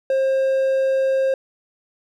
triangle tone, 533 Hz, C5, 32 cents sharp, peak -14 dBFS, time 0.1-1.34 s, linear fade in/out 2 ms, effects none

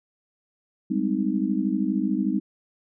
sine chord, Ab major seventh, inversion third, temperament just, 194.67 / 207.7 / 259.6 / 311.5 Hz, G3 / Ab3 / C4 / Eb4, -12 / 0 / -13 / +2 cents, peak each -27 dBFS, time 0.9-2.4 s, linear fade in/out 10 ms, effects none

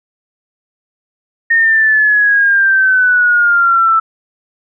sine exponential sweep, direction down, 1845 to 1318.5 Hz, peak -7 dBFS, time 1.5-4 s, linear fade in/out 10 ms, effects none

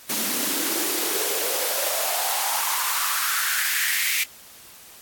white noise with high-pass filter sweep, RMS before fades -24 dBFS, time 0.09-4.24 s, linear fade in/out 10 ms, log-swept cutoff 210 to 2300 Hz, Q 4.6, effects white hiss -46 dBFS RMS until 5.01 s + AAC 64 kbps

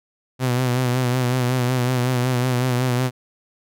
sawtooth tone with vibrato, 125.6 Hz, B2, 30 cents sharp, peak -14 dBFS, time 0.39-3.11 s, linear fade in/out 50 ms, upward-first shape sine, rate 5.4 Hz, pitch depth 51 cents each way, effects none

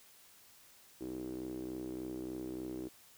sawtooth tone with band-pass filter, 63.4 Hz, B1, 46 cents sharp, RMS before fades -42 dBFS, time 1-2.89 s, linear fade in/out 20 ms, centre 340 Hz, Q 8.2, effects white hiss -61 dBFS RMS until 3.17 s

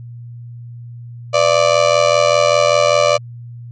35% pulse tone with amplitude modulation, 587.3 Hz, D5, in tune, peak -5 dBFS, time 1.33-3.18 s, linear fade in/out 20 ms, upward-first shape sine, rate 85.1 Hz, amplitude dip 85%, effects added 119 Hz sine -30 dBFS peak until 3.71 s + resampled to 16000 Hz

